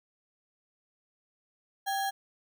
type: tone with sample-and-hold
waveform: sine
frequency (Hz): 784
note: G5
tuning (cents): 0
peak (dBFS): -28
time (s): 1.86-2.11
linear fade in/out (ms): 20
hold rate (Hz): 2450
effects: none